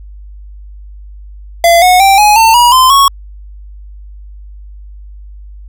square tone with pitch steps, 681 / 729.9 / 782.3 / 838.4 / 898.6 / 963.1 / 1032.2 / 1106.3 Hz, F5 / F#5 / G5 / G#5 / A5 / B5 / C6 / C#6, -44 / -24 / -4 / +16 / +36 / -44 / -24 / -4 cents, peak -4 dBFS, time 1.64-3.08 s, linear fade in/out 2 ms, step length 180 ms, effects added 50 Hz sine -28 dBFS peak until 5.68 s

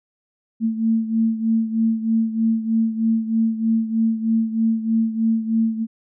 sine beating tone pair, 223.8 / 227 Hz, A3 / A#3, +30 / -46 cents, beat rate 3.2 Hz, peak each -18 / -23 dBFS, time 0.6-5.87 s, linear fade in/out 50 ms, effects none

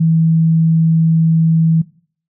sine tone, 162.5 Hz, E3, 24 cents flat, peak -9 dBFS, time 0-1.82 s, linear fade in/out 10 ms, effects noise-tail reverb RT60 0.5 s tail -20 dB re dry

